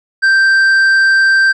triangle tone with tanh clipping, 1568 Hz, G6, in tune, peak -8 dBFS, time 0.22-1.53 s, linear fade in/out 20 ms, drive 10 dB, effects none

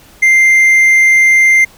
triangle tone, 2093 Hz, C7, in tune, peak -3 dBFS, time 0.22-1.65 s, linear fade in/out 10 ms, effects pink hiss -42 dBFS RMS until 1.77 s

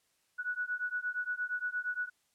sine beating tone pair, 1468 / 1476.6 Hz, F#6 / F#6, -14 / -4 cents, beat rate 8.6 Hz, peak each -36 / -36 dBFS, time 0.38-2.1 s, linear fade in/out 20 ms, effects white hiss -74 dBFS RMS until 2.34 s + low-pass 11000 Hz 12 dB/octave

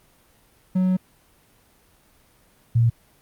triangle / sine tone pair in turn, 185 / 116.54 Hz, F#3 / A#2, 0 / 0 cents, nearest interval minor sixth, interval 800 cents, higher first, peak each -15 / -14 dBFS, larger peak second, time 0.75-0.97 / 2.75-2.9 s, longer first, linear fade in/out 10 ms, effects pink hiss -58 dBFS RMS until 3.21 s + Opus 32 kbps

